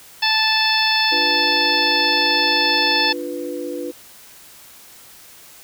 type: harmonic tone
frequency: 877 Hz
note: A5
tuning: 6 cents flat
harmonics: 1 / 2 / 3 / 4 / 5 / 6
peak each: -22 / -22 / -22 / -22 / -22 / -22 dBFS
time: 0.22-3.13 s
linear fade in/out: 10 ms
type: chord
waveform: sine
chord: B diminished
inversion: first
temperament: equal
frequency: 293.7 / 349.2 / 493.9 Hz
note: D4 / F4 / B4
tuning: 0 / 0 / 0 cents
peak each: -29 / -29 / -28 dBFS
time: 1.11-3.92 s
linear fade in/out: 20 ms
effects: white hiss -44 dBFS RMS until 5.63 s